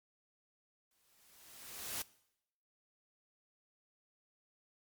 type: noise with exponential growth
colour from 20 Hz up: white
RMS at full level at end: -38 dBFS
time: 0.91-2.02 s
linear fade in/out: 2 ms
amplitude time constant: 240 ms
effects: noise-tail reverb RT60 0.8 s tail -21 dB re dry + MP3 96 kbps